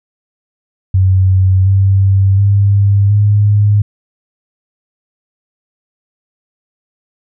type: tone with pitch steps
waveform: sine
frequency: 94.2 / 97.18 / 100.26 / 103.44 Hz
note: F#2 / G2 / G2 / G#2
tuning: +32 / -15 / +39 / -6 cents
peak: -6 dBFS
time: 0.94-3.82 s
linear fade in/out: 5 ms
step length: 720 ms
effects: none